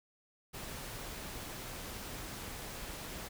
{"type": "noise", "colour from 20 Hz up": "pink", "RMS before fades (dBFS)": -44, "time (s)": [0.53, 3.29], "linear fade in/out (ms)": 20, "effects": []}